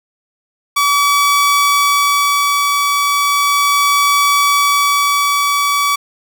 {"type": "tone with tremolo", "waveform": "sawtooth", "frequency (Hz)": 1143, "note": "D6", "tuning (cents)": -47, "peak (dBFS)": -6, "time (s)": [0.76, 5.96], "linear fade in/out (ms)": 10, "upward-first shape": "sine", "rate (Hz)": 0.36, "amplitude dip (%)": 25, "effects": []}